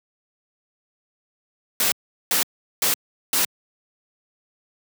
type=noise bursts; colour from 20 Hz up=white; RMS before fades=-20 dBFS; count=4; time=1.8-3.45 s; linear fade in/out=2 ms; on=120 ms; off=390 ms; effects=high-pass 150 Hz 12 dB/octave